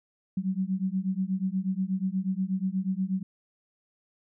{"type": "beating tone pair", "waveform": "sine", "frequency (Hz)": [185, 193.3], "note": ["F#3", "G3"], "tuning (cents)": [0, -24], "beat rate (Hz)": 8.3, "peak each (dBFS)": -29, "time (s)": [0.37, 3.23], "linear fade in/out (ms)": 5, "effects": []}